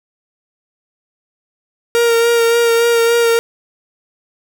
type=tone with vibrato; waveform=45% pulse; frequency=466.2 Hz; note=A#4; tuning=in tune; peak=-10 dBFS; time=1.95-3.39 s; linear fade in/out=0 ms; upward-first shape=sine; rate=3.5 Hz; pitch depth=20 cents each way; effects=7-bit